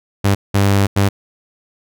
sawtooth tone bursts at uneven times, 99.5 Hz, G2, 26 cents sharp, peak -7 dBFS, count 3, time 0.24-0.35 / 0.54-0.87 / 0.96-1.09 s, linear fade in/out 10 ms, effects none

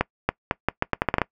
accelerating click train, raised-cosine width 0.5 ms, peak -4 dBFS, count 11, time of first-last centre 0.01-1.217 s, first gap 280 ms, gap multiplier 0.79, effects noise-tail reverb RT60 0.1 s tail -23 dB re dry

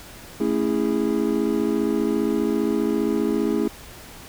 triangle chord, A major seventh, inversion none, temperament just, 220 / 275 / 330 / 412.5 Hz, A3 / C#4 / E4 / G#4, 0 / -14 / +2 / -12 cents, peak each -23 dBFS, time 0.4-3.68 s, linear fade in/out 5 ms, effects pink hiss -42 dBFS RMS until 4.28 s

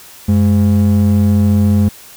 triangle ring-modulated tone, 151.1 Hz, D3, 50 cents sharp, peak -3 dBFS, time 0.28-1.89 s, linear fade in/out 10 ms, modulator 57.1 Hz, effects white hiss -38 dBFS RMS until 2.16 s

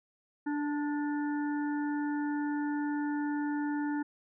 harmonic tone with a mistuned harmonic, 293.7 Hz, D4, in tune, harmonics 1 / 3 / 5 / 6, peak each -30 / -40 / -44 / -46 dBFS, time 0.46-4.03 s, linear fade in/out 10 ms, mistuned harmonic 5, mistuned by -21 cents, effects none

